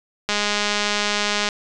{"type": "click train", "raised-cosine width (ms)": 0.2, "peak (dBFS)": -4, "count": 249, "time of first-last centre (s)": [0.29, 1.488], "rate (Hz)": 207, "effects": ["resampled to 22050 Hz"]}